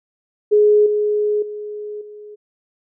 sine tone with level steps, 419.2 Hz, G#4, 16 cents sharp, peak -9 / -15 / -26 / -34 dBFS, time 0.51-2.36 s, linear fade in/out 20 ms, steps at 0.86 / 1.42 / 2.01 s, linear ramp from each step 5 ms, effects none

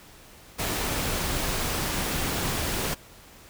pink noise, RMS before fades -28 dBFS, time 0.58-2.95 s, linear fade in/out 20 ms, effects pink hiss -50 dBFS RMS until 3.49 s

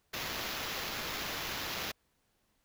white noise with sample-and-hold, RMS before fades -38 dBFS, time 0.13-1.92 s, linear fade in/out 10 ms, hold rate 8820 Hz, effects pink hiss -75 dBFS RMS until 2.64 s

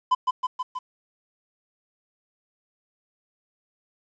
triangle tone with echo, 1011 Hz, B5, 40 cents sharp, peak -14 dBFS, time 0.11-0.15 s, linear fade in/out 10 ms, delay 160 ms, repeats 4, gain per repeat -3 dB, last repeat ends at 0.79 s, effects resampled to 16000 Hz + 9-bit

